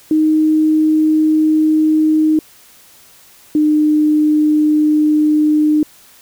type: tone pair in turn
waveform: sine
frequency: 311.1 / 303.6 Hz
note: D#4 / D#4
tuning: 0 / -42 cents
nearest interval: unison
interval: 42 cents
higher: first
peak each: -9 dBFS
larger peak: neither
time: 0.11-2.39 / 3.55-5.83 s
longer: neither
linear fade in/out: 2 ms
effects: white hiss -45 dBFS RMS until 6.21 s